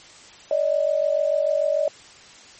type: tone pair together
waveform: sine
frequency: 575.5 / 622.3 Hz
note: D5 / D#5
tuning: -35 / 0 cents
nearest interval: minor second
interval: 135 cents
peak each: -21 dBFS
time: 0.51-1.88 s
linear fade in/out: 2 ms
effects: white hiss -46 dBFS RMS until 2.59 s + MP3 32 kbps